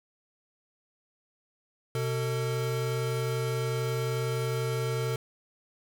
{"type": "tone pair together", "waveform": "square", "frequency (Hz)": [126.4, 450.4], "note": ["B2", "A4"], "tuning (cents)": [41, 40], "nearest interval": "octave + minor seventh", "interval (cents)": 2199, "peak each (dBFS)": [-30, -33], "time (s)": [1.95, 5.16], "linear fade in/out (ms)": 2, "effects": []}